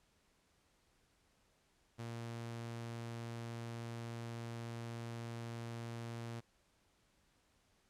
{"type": "tone", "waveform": "sawtooth", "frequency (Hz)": 116.54, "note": "A#2", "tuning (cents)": 0, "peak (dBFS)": -39, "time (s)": [1.98, 6.41], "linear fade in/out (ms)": 20, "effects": ["pink hiss -74 dBFS RMS until 7.89 s", "low-pass 10000 Hz 12 dB/octave"]}